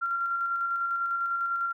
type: tone with tremolo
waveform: sine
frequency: 1377 Hz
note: F6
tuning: 25 cents flat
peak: -25 dBFS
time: 0.01-1.73 s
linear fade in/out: 20 ms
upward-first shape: square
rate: 10 Hz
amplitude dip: 25%
effects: none